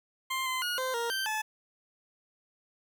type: tone with pitch steps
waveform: 20% pulse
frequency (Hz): 1051 / 1031 / 1444 / 517 / 468 / 1559 / 865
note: C6 / C6 / F#6 / C5 / A#4 / G6 / A5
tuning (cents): +7 / -26 / -43 / -21 / +7 / -10 / -30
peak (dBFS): -25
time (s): 0.3-1.42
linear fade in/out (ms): 10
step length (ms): 160
effects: 10-bit